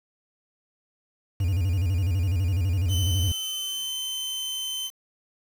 triangle tone with vibrato, 90.7 Hz, F#2, 34 cents flat, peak -19 dBFS, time 1.4-3.32 s, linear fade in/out 5 ms, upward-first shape square, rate 12 Hz, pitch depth 140 cents each way
sawtooth tone with pitch glide, 3044 to 3076 Hz, F#7 to G7, +48 to -33 cents, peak -26 dBFS, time 2.88-4.91 s, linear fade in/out 50 ms, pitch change +19 cents, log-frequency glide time 3.01-3.93 s
effects 7-bit

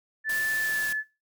sine tone with pitch glide, 1752 to 1728.9 Hz, A6 to A6, -8 to -31 cents, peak -25 dBFS, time 0.24-1.04 s, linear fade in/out 50 ms, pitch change -23 cents, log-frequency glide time 0.59-0.88 s
white noise, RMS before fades -37 dBFS, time 0.29-0.93 s, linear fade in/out 5 ms
effects noise-tail reverb RT60 0.3 s tail -17 dB re dry

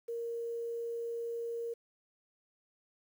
sine tone with quantisation, 466.2 Hz, A#4, in tune, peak -35 dBFS, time 0.08-1.74 s, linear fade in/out 10 ms, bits 10, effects none

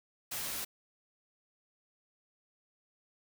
white noise, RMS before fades -38 dBFS, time 0.31-0.65 s, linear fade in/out 10 ms, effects none

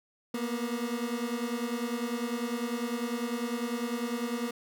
30% pulse beating tone pair, 233.1 / 243.1 Hz, A#3 / B3, 0 / -27 cents, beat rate 10 Hz, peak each -31 dBFS, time 0.34-4.51 s, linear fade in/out 5 ms, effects none

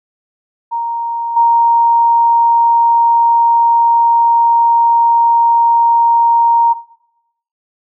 sine tone with level steps, 932.3 Hz, A#5, in tune, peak -15 / -6 dBFS, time 0.71-6.74 s, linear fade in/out 20 ms, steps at 1.36 s, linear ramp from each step 10 ms, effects noise-tail reverb RT60 0.8 s tail -17 dB re dry

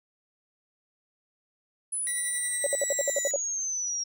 sine exponential sweep, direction down, 10160 to 5588 Hz, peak -28 dBFS, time 1.92-4.04 s, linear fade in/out 10 ms
sawtooth tone with tremolo, 1959 Hz, B6, 15 cents flat, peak -29 dBFS, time 2.07-3.31 s, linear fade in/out 0 ms, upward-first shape sine, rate 11 Hz, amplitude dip 50%
sine tone bursts, 565 Hz, C#5, 33 cents sharp, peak -23 dBFS, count 9, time 2.64-3.361 s, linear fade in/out 2 ms, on 25 ms, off 62 ms
effects none

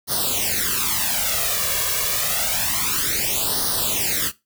white noise with flanger, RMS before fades -22 dBFS, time 0.07-4.32 s, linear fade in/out 50 ms, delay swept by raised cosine 0.2 to 1.8 ms, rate 0.28 Hz, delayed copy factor +0.9, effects noise-tail reverb RT60 0.2 s tail -17 dB re dry

